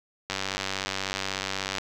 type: click train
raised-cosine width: 0.2 ms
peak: -11 dBFS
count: 144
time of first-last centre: 0.3-1.783 s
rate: 96.4 Hz
effects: none